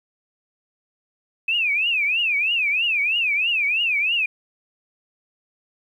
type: tone with vibrato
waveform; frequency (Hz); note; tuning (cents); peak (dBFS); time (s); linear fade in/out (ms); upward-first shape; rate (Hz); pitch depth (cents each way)
sine; 2539; D#7; +34; -18; 1.48-4.26; 5; triangle; 3.1; 240
effects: 9-bit